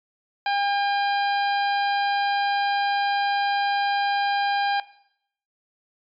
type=harmonic tone with a mistuned harmonic; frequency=805 Hz; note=G5; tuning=46 cents sharp; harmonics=1 / 2 / 3 / 4 / 5 / 6; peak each=-22 / -28 / -32 / -34 / -36 / -38 dBFS; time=0.46-4.8 s; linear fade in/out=2 ms; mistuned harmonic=4; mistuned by=-23 cents; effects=noise-tail reverb RT60 0.7 s tail -17 dB re dry + MP3 48 kbps